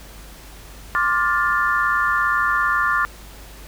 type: chord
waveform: sine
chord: D minor seventh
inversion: third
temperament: just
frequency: 1057.2 / 1174.7 / 1409.6 / 1762 Hz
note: C6 / D6 / F6 / A6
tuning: +18 / 0 / +16 / +2 cents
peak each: -25 / -21 / -21 / -22 dBFS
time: 0.95-3.05 s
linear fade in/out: 0 ms
effects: added 50 Hz sine -40 dBFS peak until 3.67 s + pink hiss -43 dBFS RMS until 3.67 s